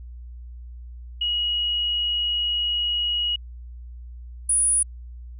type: tone pair in turn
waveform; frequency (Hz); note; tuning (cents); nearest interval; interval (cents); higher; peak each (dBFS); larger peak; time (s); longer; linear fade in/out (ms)
sine; 2900 / 9754; F#7 / D#9; -35 / -35; octave + major sixth; 2100; second; -21 / -17; second; 1.21-3.36 / 4.49-4.83; first; 5
effects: added 60 Hz sine -36 dBFS peak until 5.39 s